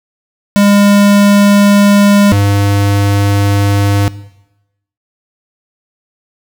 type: tone pair in turn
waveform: square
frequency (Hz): 202.7 / 100.68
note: G#3 / G2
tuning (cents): -42 / +47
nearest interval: octave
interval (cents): 1211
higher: first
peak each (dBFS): -6 / -8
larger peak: first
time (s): 0.56-2.32 / 2.32-4.08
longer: neither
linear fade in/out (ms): 0
effects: noise-tail reverb RT60 0.9 s tail -18 dB re dry